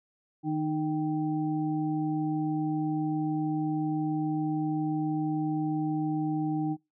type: tone cluster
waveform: sine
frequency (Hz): 155.2 / 307.9 / 780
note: D#3 / D#4 / G5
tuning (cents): -4 / -18 / -9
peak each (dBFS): -32 / -28 / -37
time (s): 0.43-6.77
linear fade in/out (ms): 50
effects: noise-tail reverb RT60 0.2 s tail -22 dB re dry